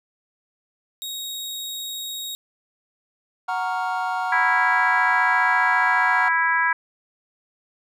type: tone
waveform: sawtooth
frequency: 3769 Hz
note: A#7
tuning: 18 cents sharp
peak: -26 dBFS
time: 1.02-2.35 s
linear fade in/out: 0 ms
type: chord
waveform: triangle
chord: Gb major seventh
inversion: none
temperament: equal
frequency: 740 / 932.3 / 1108.7 / 1396.9 Hz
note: Gb5 / Bb5 / Db6 / F6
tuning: 0 / 0 / 0 / 0 cents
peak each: -24 / -26 / -30 / -27 dBFS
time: 3.48-6.29 s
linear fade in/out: 10 ms
type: harmonic tone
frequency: 329 Hz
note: E4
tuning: 3 cents flat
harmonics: 3 / 4 / 5 / 6 / 7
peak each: -22 / -29 / -20 / -27 / -31 dBFS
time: 4.32-6.73 s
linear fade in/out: 5 ms
effects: none